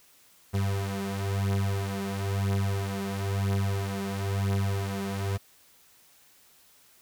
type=beating tone pair; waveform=35% pulse; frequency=98 / 99 Hz; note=G2 / G2; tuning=0 / +18 cents; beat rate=1 Hz; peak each=-27 / -29 dBFS; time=0.53-5.38 s; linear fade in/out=20 ms; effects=white hiss -59 dBFS RMS until 7.01 s